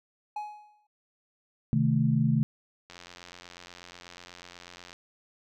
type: tone with exponential decay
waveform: triangle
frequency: 840 Hz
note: G#5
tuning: 19 cents sharp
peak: -28 dBFS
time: 0.36-0.87 s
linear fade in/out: 5 ms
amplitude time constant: 110 ms
type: chord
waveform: sine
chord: A diminished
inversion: first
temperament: equal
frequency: 130.81 / 155.56 / 220 Hz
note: C3 / Eb3 / A3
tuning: 0 / 0 / 0 cents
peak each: -26 dBFS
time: 1.73-2.43 s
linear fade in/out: 0 ms
type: click train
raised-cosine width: 0.2 ms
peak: -28 dBFS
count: 180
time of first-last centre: 2.9-4.929 s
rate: 88.2 Hz
effects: none